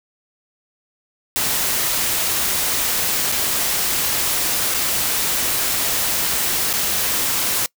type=noise with dropouts; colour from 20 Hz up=white; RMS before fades=-20 dBFS; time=1.36-7.66 s; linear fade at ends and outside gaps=0 ms; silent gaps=3.318-3.323 / 4.741-4.745 / 6.73-6.737 s; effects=noise-tail reverb RT60 0.1 s tail -24 dB re dry